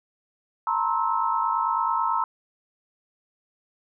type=tone cluster; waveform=sine; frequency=906 / 955 / 1056 / 1306 Hz; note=A#5 / A#5 / C6 / E6; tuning=-50 / +42 / +16 / -17 cents; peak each=-27 dBFS; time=0.67-2.24 s; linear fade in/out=2 ms; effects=none